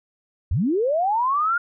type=linear sweep; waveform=sine; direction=up; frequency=60.6 to 1433 Hz; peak=-18 dBFS; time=0.51-1.58 s; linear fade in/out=5 ms; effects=none